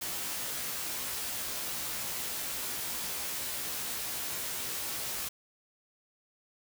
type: noise with comb filter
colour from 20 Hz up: white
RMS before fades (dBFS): -36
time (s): 0.01-5.29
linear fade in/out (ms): 10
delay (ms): 16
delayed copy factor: +0.7
effects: none